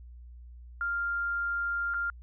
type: tone with dropouts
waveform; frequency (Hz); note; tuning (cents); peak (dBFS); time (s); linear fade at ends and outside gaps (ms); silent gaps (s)
sine; 1396.9; F6; 0; -28; 0.81-2.1; 1; 1.939-1.943
effects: added 60 Hz sine -45 dBFS peak until 2.22 s